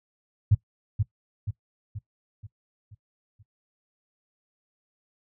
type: tone with echo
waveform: sine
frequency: 103.83 Hz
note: G#2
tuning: in tune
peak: -14 dBFS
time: 0.51-0.55 s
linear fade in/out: 10 ms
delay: 480 ms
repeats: 6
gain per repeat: -6 dB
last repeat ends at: 3.43 s
effects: noise-tail reverb RT60 0.1 s tail -18 dB re dry